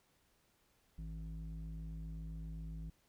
square tone with low-pass filter, 53.8 Hz, A1, 38 cents flat, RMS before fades -45 dBFS, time 0.98-2.9 s, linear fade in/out 5 ms, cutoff 180 Hz, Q 2.1, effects pink hiss -74 dBFS RMS until 3.08 s

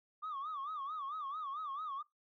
sine tone with vibrato, 1174.7 Hz, D6, in tune, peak -37 dBFS, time 0.22-2.03 s, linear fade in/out 20 ms, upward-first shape sine, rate 4.5 Hz, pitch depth 150 cents each way, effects noise-tail reverb RT60 0.2 s tail -24 dB re dry + tanh soft clip ceiling -36 dBFS

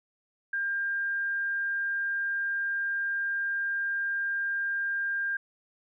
sine tone, 1600 Hz, G6, 35 cents sharp, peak -27 dBFS, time 0.53-5.37 s, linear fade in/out 5 ms, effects none

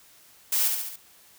blue noise with echo, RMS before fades -24 dBFS, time 0.52-0.68 s, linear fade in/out 5 ms, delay 70 ms, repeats 4, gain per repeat -4 dB, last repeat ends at 0.96 s, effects white hiss -55 dBFS RMS until 1.38 s

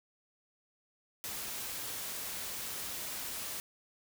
white noise, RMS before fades -40 dBFS, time 1.24-3.6 s, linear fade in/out 0 ms, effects none

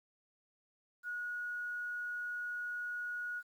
sine tone with quantisation, 1453 Hz, F#6, 32 cents flat, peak -37 dBFS, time 1.03-3.43 s, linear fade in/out 50 ms, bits 11, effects none

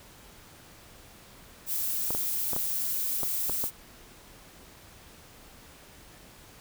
violet noise, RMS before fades -30 dBFS, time 1.66-3.71 s, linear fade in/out 50 ms
clicks, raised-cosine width 1 ms, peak -20 dBFS, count 7, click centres 2.106 / 2.149 / 2.533 / 2.564 / 3.233 / 3.496 / 3.64 s
effects pink hiss -52 dBFS RMS until 6.6 s

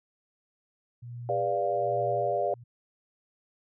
sine tone with tremolo, 120.1 Hz, B2, 48 cents flat, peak -36 dBFS, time 1.02-2.64 s, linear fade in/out 10 ms, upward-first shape sine, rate 1.2 Hz, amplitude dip 85%
sine chord, G# diminished seventh, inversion none, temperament equal with one note detuned, 405.6 / 493.9 / 587.3 / 698.5 Hz, G#4 / B4 / D5 / F5, -41 / 0 / 0 / 0 cents, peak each -33 / -33 / -29 / -29 dBFS, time 1.29-2.54 s, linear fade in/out 2 ms
effects none

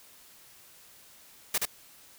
white noise with echo, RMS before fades -27 dBFS, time 1.54-1.58 s, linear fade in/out 5 ms, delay 74 ms, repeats 1, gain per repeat -2 dB, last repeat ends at 1.654 s, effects white hiss -55 dBFS RMS until 2.18 s

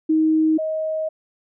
sine tone pair in turn, 315 / 630 Hz, D#4 / D#5, +21 / +21 cents, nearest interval octave, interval 1200 cents, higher second, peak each -14 / -21 dBFS, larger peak first, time 0.09-0.58 / 0.58-1.09 s, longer second, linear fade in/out 10 ms, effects none

